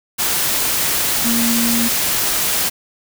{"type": "tone in noise", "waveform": "sine", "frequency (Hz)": 233.1, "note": "A#3", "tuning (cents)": 0, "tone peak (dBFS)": -17, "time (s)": [1.24, 1.89], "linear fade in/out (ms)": 20, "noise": "white", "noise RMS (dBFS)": -18, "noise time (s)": [0.18, 2.7], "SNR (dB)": -2, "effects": []}